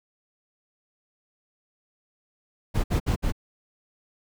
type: noise bursts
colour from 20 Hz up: brown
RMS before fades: -23 dBFS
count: 4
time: 2.74-3.323 s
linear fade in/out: 20 ms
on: 100 ms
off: 61 ms
effects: none